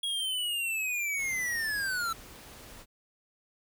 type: linear sweep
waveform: square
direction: down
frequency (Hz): 3322 to 1318.5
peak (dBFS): -30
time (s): 0.03-2.13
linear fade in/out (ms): 5
type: noise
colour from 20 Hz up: pink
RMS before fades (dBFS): -49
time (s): 1.16-2.86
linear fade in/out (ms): 50
effects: none